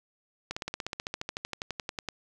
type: slowing click train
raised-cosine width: 0.2 ms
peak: -16 dBFS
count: 22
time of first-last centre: 0.51-2.087 s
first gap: 55 ms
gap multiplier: 1.03
effects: none